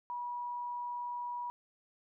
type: tone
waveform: sine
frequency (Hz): 969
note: B5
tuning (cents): -33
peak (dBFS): -36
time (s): 0.1-1.5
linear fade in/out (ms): 0
effects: none